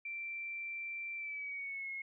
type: tone with pitch glide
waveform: sine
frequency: 2349 to 2167 Hz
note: D7 to C#7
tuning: 0 to -40 cents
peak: -39 dBFS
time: 0.05-2.02 s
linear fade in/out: 5 ms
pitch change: -140 cents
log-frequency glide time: 1.16-1.9 s
effects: none